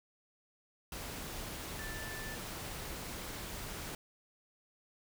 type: tone in noise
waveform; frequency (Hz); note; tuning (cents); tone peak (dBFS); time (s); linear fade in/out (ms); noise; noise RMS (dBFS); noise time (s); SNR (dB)
sine; 1760; A6; 0; -45; 1.79-2.35; 2; pink; -43; 0.92-3.95; -5
effects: none